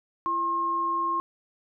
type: tone pair together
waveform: sine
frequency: 337.4 / 1071.2 Hz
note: E4 / C6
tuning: +40 / +40 cents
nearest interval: octave + minor sixth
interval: 2000 cents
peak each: -36 / -24 dBFS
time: 0.26-1.2 s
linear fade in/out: 0 ms
effects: none